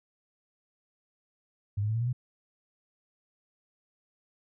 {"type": "tone with pitch steps", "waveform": "sine", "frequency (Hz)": [101.2, 105.62, 110.23, 115.05, 120.07, 125.31], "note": ["G#2", "G#2", "A2", "A#2", "B2", "B2"], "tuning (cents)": [-44, 30, 4, -22, -48, 26], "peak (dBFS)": -26, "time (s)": [1.77, 2.13], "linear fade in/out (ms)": 10, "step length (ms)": 60, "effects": []}